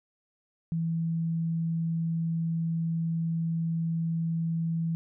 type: tone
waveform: sine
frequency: 164.81 Hz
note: E3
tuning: in tune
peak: -26 dBFS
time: 0.72-4.95 s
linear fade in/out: 0 ms
effects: none